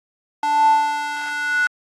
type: tone with high-pass filter sweep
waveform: square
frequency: 293.7 Hz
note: D4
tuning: in tune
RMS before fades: -19 dBFS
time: 0.43-1.67 s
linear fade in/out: 2 ms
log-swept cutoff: 770 to 1500 Hz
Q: 9.9
effects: low-pass 8000 Hz 12 dB/octave + AAC 64 kbps